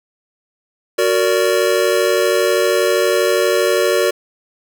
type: chord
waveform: square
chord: Gb augmented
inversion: none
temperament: just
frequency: 370 / 462.5 / 578.1 Hz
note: Gb4 / Bb4 / D5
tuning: 0 / -14 / -27 cents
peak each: -18 dBFS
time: 0.98-4.11 s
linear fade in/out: 10 ms
effects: none